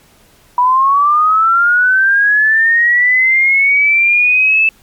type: linear sweep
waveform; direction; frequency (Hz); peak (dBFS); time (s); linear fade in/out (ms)
sine; up; 974 to 2637; -7; 0.58-4.69; 2
effects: pink hiss -48 dBFS RMS until 4.82 s + MP3 96 kbps